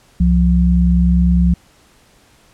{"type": "tone pair together", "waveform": "sine", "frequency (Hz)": [65.9, 175.93], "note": ["C2", "F3"], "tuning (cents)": [13, 13], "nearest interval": "octave + perfect fourth", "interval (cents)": 1700, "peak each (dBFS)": -12, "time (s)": [0.2, 1.54], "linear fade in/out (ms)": 5, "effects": ["pink hiss -51 dBFS RMS until 2.53 s", "low-pass 11000 Hz 12 dB/octave"]}